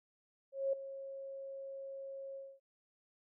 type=tone with ADSR envelope; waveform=sine; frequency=544 Hz; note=C#5; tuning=33 cents flat; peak=-29 dBFS; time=0.52-2.6 s; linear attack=210 ms; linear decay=5 ms; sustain=-14 dB; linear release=240 ms; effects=none